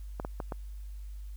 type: clicks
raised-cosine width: 1 ms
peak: -21 dBFS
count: 4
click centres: 0.199 / 0.249 / 0.402 / 0.522 s
effects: added 50 Hz sine -39 dBFS peak until 1.36 s + white hiss -65 dBFS RMS until 1.36 s